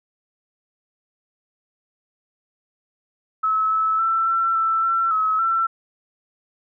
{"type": "tone with pitch steps", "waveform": "sine", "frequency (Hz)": [1295, 1303, 1335, 1346, 1329, 1347, 1284, 1343], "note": ["E6", "E6", "E6", "E6", "E6", "E6", "E6", "E6"], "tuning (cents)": [-31, -20, 22, 36, 14, 37, -46, 32], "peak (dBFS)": -17, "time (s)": [3.43, 5.67], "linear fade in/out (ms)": 10, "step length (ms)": 280, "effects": []}